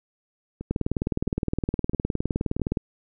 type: two click trains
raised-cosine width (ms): 3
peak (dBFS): -21 / -11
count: 4 / 41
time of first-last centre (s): 0.61-2.597 / 0.71-2.772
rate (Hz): 1.51 / 19.4
effects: none